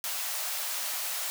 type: high-pass noise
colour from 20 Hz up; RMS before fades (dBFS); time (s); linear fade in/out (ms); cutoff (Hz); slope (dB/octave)
white; -33; 0.04-1.3; 0; 550; 48
effects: none